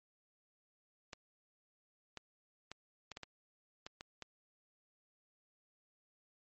clicks, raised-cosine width 0.2 ms, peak -28 dBFS, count 9, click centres 1.132 / 2.173 / 2.716 / 3.117 / 3.171 / 3.233 / 3.865 / 4.009 / 4.223 s, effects MP3 32 kbps

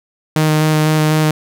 sawtooth tone with vibrato, 154.8 Hz, D#3, 9 cents flat, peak -7 dBFS, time 0.36-1.31 s, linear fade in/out 2 ms, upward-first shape square, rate 4 Hz, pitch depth 9 cents each way, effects none

